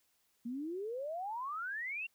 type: exponential sweep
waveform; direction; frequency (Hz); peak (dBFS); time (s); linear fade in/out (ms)
sine; up; 227.8 to 2794; -37; 0.45-2.07; 10
effects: white hiss -75 dBFS RMS until 2.14 s